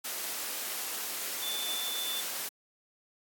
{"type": "tone in noise", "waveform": "sine", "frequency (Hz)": 3520, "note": "A7", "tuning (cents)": 0, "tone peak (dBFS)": -34, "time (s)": [1.42, 2.21], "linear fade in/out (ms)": 10, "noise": "white", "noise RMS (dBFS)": -36, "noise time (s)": [0.04, 2.49], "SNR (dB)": -1, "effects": ["high-pass 300 Hz 12 dB/octave", "AAC 64 kbps"]}